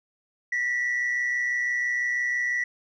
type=tone pair together; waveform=sine; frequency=1829 / 1955 Hz; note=A#6 / B6; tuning=-33 / -18 cents; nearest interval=minor second; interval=115 cents; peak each=-31 / -22 dBFS; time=0.52-2.64 s; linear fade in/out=5 ms; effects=tanh soft clip ceiling -21 dBFS